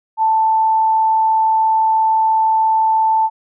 sine tone, 883 Hz, A5, 6 cents sharp, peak -11 dBFS, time 0.17-3.3 s, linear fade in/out 50 ms, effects none

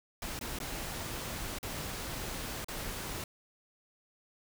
pink noise with dropouts, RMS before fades -39 dBFS, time 0.22-3.24 s, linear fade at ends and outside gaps 2 ms, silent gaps 0.391-0.411 / 0.588-0.601 / 1.586-1.629 / 2.645-2.684 s, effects none

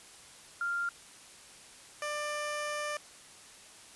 sine / 15% pulse tone pair in turn, 1394 / 594.6 Hz, F6 / D5, -4 / +21 cents, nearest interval octave + minor third, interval 1475 cents, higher first, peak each -30 / -27 dBFS, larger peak second, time 0.61-0.89 / 2.02-2.97 s, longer second, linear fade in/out 2 ms, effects white hiss -53 dBFS RMS until 3.95 s + resampled to 24000 Hz

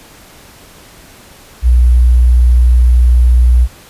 sine tone with sample-and-hold, 60.8 Hz, B1, 26 cents flat, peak -4 dBFS, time 1.62-3.68 s, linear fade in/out 50 ms, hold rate 11025 Hz, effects pink hiss -39 dBFS RMS until 3.89 s + resampled to 32000 Hz

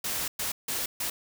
white noise bursts at uneven times, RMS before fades -31 dBFS, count 4, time 0.04-0.28 / 0.39-0.52 / 0.68-0.86 / 1-1.1 s, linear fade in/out 5 ms, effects none

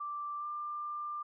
sine tone with pitch glide, 1174.7 to 1191.1 Hz, D6 to D6, 0 to +24 cents, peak -36 dBFS, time 0-1.23 s, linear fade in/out 10 ms, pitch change +24 cents, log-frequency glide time 0.38-0.46 s, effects none

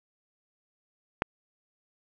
click, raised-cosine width 0.5 ms, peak -9 dBFS, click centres 1.221 s, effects none

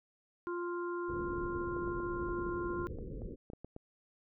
harmonic tone, 349.2 Hz, F4, in tune, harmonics 1 / 3 / 4, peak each -36 / -42 / -45 dBFS, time 0.47-2.87 s, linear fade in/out 0 ms
pink low-pass noise, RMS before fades -43 dBFS, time 1.08-3.36 s, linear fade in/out 20 ms, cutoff 520 Hz, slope 96 dB/octave
clicks, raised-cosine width 2 ms, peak -32 dBFS, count 10, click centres 1.766 / 1.877 / 2.001 / 2.288 / 2.987 / 3.219 / 3.501 / 3.534 / 3.646 / 3.764 s
effects none

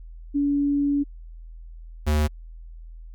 sine / square tone pair in turn, 285.1 / 75.51 Hz, C#4 / D2, +49 / +49 cents, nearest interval octave + major seventh, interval 2300 cents, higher first, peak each -19 dBFS, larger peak neither, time 0.34-1.04 / 2.06-2.28 s, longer first, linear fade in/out 20 ms, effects added 41 Hz sine -38 dBFS peak until 3.14 s

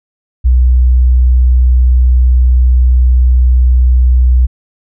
sine tone, 62.3 Hz, B1, 16 cents sharp, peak -4 dBFS, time 0.44-4.47 s, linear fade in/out 20 ms, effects none

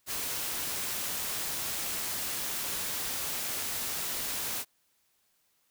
white noise, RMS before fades -34 dBFS, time 0.06-4.65 s, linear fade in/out 50 ms, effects white hiss -72 dBFS RMS until 5.7 s

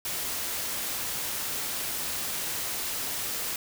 white noise, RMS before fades -32 dBFS, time 0.05-3.56 s, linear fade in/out 2 ms, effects none

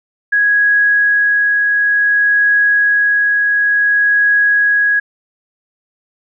sine tone with tremolo, 1661.2 Hz, G#6, in tune, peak -8 dBFS, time 0.32-5 s, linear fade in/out 10 ms, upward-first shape triangle, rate 0.56 Hz, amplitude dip 25%, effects none

